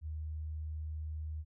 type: tone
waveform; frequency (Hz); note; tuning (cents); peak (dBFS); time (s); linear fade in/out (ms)
sine; 77.5; D#2; -6; -37; 0.01-1.45; 50
effects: none